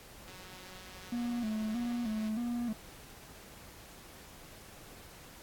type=click train; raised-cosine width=0.2 ms; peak=-35 dBFS; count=372; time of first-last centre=0.28-2.285 s; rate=185 Hz
type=tone with vibrato; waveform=triangle; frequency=227.7 Hz; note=A#3; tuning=40 cents flat; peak=-30 dBFS; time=1.12-2.73 s; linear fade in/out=5 ms; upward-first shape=square; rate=1.6 Hz; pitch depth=86 cents each way
effects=pink hiss -53 dBFS RMS until 5.42 s + AAC 64 kbps